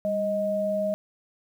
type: tone pair together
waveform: sine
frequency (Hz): 199.2 / 625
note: G3 / D#5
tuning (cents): +28 / +8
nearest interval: octave + minor sixth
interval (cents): 1980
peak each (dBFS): -31 / -24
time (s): 0.05-0.94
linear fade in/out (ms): 0
effects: 9-bit